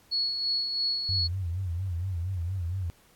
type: tone with tremolo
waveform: sine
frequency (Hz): 4369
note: C#8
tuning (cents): -26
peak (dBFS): -24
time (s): 0.11-1.28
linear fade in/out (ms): 20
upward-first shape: sine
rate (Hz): 3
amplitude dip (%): 45
type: tone with vibrato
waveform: sine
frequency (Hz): 89.9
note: F#2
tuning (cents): -49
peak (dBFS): -28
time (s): 1.09-2.9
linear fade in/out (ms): 0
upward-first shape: sine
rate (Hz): 4.3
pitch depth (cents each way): 130
effects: pink hiss -60 dBFS RMS until 3.15 s + AAC 64 kbps